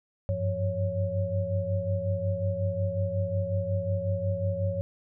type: tone cluster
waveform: sine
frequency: 94.8 / 100.3 / 173.1 / 555 Hz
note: F#2 / G2 / F3 / C#5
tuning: +43 / +40 / -15 / +2 cents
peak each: -30 / -30 / -37 / -31 dBFS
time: 0.29-4.81 s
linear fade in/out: 0 ms
effects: none